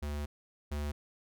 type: tone pair in turn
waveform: square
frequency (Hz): 73.42 / 73.42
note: D2 / D2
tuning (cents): 0 / 0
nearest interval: unison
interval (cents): 0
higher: neither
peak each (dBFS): -35 / -34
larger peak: second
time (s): 0.02-0.26 / 0.71-0.92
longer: first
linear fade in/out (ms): 10
effects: none